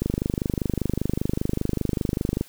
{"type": "click train", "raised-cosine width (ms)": 3, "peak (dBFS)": -10, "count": 61, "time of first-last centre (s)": [0.02, 2.41], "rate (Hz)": 25.1, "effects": ["white hiss -50 dBFS RMS until 2.48 s"]}